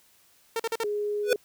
sawtooth tone bursts, 455 Hz, A#4, 42 cents flat, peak -22 dBFS, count 4, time 0.56-0.836 s, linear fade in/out 2 ms, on 36 ms, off 44 ms
sine tone, 415.3 Hz, G#4, in tune, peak -26 dBFS, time 0.84-1.36 s, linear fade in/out 2 ms
square tone with exponential growth, 493.9 Hz, B4, in tune, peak -16 dBFS, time 1.23-1.33 s, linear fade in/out 2 ms, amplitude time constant 21 ms
effects white hiss -61 dBFS RMS until 1.44 s

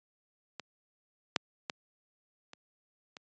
clicks, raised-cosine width 0.2 ms, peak -22 / -8 / -16 / -29 / -28 dBFS, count 5, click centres 0.597 / 1.362 / 1.698 / 2.534 / 3.168 s, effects high-pass 150 Hz 12 dB/octave + resampled to 16000 Hz

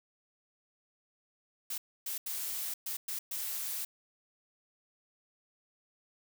blue noise bursts at uneven times, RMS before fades -37 dBFS, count 6, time 1.7-1.78 / 2.06-2.18 / 2.26-2.74 / 2.86-2.97 / 3.08-3.19 / 3.31-3.85 s, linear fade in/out 5 ms, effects none

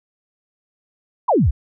sine exponential sweep, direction down, 1102 to 53.1 Hz, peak -12 dBFS, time 1.28-1.51 s, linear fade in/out 10 ms, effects none

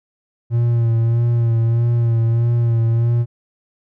triangle tone with vibrato, 116.54 Hz, A#2, in tune, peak -11 dBFS, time 0.5-3.26 s, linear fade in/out 50 ms, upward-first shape sine, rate 1.6 Hz, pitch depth 33 cents each way, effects none

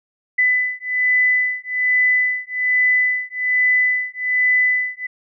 sine beating tone pair, 2000 / 2001.2 Hz, B6 / B6, +21 / +22 cents, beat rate 1.2 Hz, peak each -18 dBFS, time 0.38-5.07 s, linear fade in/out 10 ms, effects none

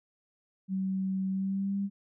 sine tone with pitch glide, 190.5 to 198.59 Hz, G3 to G3, -49 to +23 cents, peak -28 dBFS, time 0.68-1.9 s, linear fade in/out 50 ms, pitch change +72 cents, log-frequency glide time 1.3-1.78 s, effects none

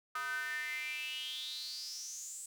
square tone with high-pass filter sweep, 138.59 Hz, C#3, in tune, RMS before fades -41 dBFS, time 0.15-2.46 s, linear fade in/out 5 ms, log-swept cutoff 1300 to 8100 Hz, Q 8.6, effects none

